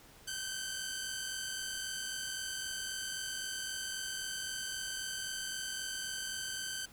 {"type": "tone pair together", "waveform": "10% pulse", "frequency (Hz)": [1524.2, 1568], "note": ["G6", "G6"], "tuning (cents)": [-49, 0], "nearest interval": "unison", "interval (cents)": 49, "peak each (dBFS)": [-32, -32], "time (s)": [0.27, 6.86], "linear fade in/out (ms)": 10, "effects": ["pink hiss -58 dBFS RMS until 6.92 s"]}